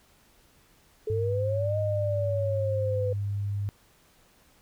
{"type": "exponential two-way sweep", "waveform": "sine", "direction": "up then down", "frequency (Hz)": [429.1, 622.3, 498.6], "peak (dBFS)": -27, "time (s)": [1.07, 3.13], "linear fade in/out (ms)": 5, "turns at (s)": 1.78}
{"type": "tone with pitch glide", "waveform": "sine", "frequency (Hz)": [102.1, 101.04], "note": ["G#2", "G#2"], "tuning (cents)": [-29, -47], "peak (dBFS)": -27, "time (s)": [1.1, 3.69], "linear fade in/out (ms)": 0, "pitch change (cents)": -18, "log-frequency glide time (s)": [2.31, 2.67]}
{"effects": ["pink hiss -61 dBFS RMS until 4.61 s"]}